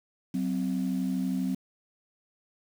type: tone pair together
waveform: sine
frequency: 187 / 259.4 Hz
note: F#3 / C4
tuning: +19 / -15 cents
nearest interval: tritone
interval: 566 cents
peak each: -28 dBFS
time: 0.34-1.55 s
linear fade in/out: 5 ms
effects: tanh soft clip ceiling -21 dBFS + 8-bit